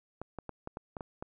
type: clicks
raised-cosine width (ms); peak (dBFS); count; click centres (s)
1; -25; 8; 0.216 / 0.387 / 0.493 / 0.674 / 0.771 / 0.968 / 1.008 / 1.225
effects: none